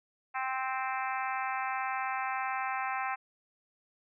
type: harmonic tone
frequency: 261.6 Hz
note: C4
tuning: in tune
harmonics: 3 / 4 / 5 / 6 / 7 / 8 / 9 / 10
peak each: -35 / -37 / -39 / -41 / -42 / -43 / -44 / -45 dBFS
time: 0.34-3.16 s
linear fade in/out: 20 ms
effects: none